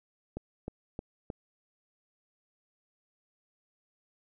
click train, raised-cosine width 2 ms, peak -23 dBFS, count 4, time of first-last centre 0.37-1.302 s, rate 3.22 Hz, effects none

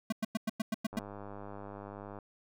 square tone bursts, 220 Hz, A3, in tune, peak -30 dBFS, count 8, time 0.1-0.992 s, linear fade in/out 5 ms, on 24 ms, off 100 ms
click train, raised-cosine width 1 ms, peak -31 dBFS, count 128, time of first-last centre 0.93-2.187 s, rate 101 Hz
effects none

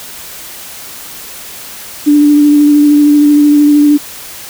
sine tone with vibrato, 293.7 Hz, D4, in tune, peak -3 dBFS, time 2.06-3.98 s, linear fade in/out 20 ms, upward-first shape sine, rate 13 Hz, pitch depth 16 cents each way, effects white hiss -28 dBFS RMS until 4.49 s

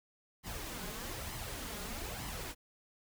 pink noise with flanger, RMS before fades -42 dBFS, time 0.43-2.55 s, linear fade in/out 50 ms, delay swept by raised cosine 0.97 to 4.87 ms, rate 1.1 Hz, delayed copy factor +0.55, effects none

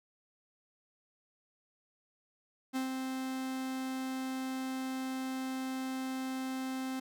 45% pulse tone with ADSR envelope, 261.6 Hz, C4, in tune, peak -31 dBFS, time 2.73-7 s, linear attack 31 ms, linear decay 120 ms, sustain -4 dB, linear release 8 ms, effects none

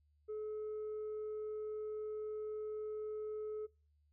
sine tone with tanh clipping, 428.1 Hz, A4, 47 cents flat, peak -40 dBFS, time 0.28-3.67 s, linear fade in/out 20 ms, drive 1 dB, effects noise-tail reverb RT60 0.4 s tail -26 dB re dry + added 74 Hz sine -70 dBFS peak until 4.12 s

